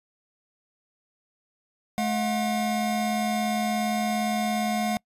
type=tone pair together; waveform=square; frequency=214.2 / 719.9 Hz; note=A3 / F#5; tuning=-46 / -48 cents; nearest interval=octave + major sixth; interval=2098 cents; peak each=-27 / -28 dBFS; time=1.98-4.97 s; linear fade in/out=0 ms; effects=noise-tail reverb RT60 0.1 s tail -26 dB re dry + resampled to 32000 Hz